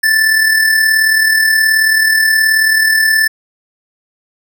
square tone with amplitude modulation, 1760 Hz, A6, in tune, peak -7 dBFS, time 0.03-3.28 s, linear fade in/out 10 ms, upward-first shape sine, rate 38.7 Hz, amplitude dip 45%, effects none

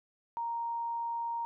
sine tone, 932.3 Hz, A#5, in tune, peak -32 dBFS, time 0.37-1.45 s, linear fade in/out 0 ms, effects none

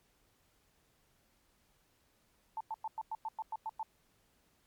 sine tone bursts, 883 Hz, A5, 6 cents sharp, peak -35 dBFS, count 10, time 2.57-3.83 s, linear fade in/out 2 ms, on 36 ms, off 100 ms, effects pink hiss -72 dBFS RMS until 4.66 s + MP3 96 kbps

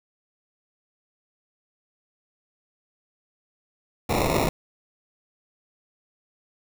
blue noise with sample-and-hold, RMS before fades -23 dBFS, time 4.09-4.49 s, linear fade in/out 5 ms, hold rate 1575 Hz, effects none

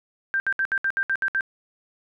sine tone bursts, 1576 Hz, G6, 9 cents sharp, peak -20 dBFS, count 9, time 0.34-1.408 s, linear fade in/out 0 ms, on 60 ms, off 66 ms, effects none

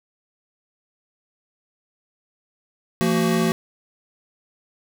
square tone cluster, 171 / 227.4 / 375 Hz, F3 / A#3 / F#4, -36 / -43 / +23 cents, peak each -23 / -22 / -24 dBFS, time 3.01-3.52 s, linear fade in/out 0 ms, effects none

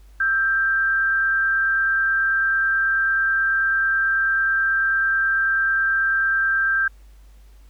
sine tone pair together, 1318.5 / 1582.3 Hz, E6 / G6, 0 / +16 cents, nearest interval minor third, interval 316 cents, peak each -29 / -17 dBFS, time 0.2-6.88 s, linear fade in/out 5 ms, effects added 50 Hz sine -44 dBFS peak until 7.69 s + pink hiss -60 dBFS RMS until 7.69 s

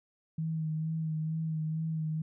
sine tone with vibrato, 158.6 Hz, D#3, 33 cents sharp, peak -30 dBFS, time 0.38-2.22 s, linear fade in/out 5 ms, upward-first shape sine, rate 2.2 Hz, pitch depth 27 cents each way, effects none

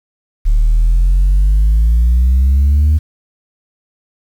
sine exponential sweep, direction up, 36.36 to 77.78 Hz, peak -5 dBFS, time 0.45-2.99 s, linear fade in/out 20 ms, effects tanh soft clip ceiling -6 dBFS + 7-bit

